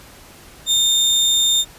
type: tone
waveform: 30% pulse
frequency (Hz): 3633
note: A#7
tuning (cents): -45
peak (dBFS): -11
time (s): 0.66-1.65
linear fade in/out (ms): 50
effects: pink hiss -43 dBFS RMS until 1.78 s + resampled to 32000 Hz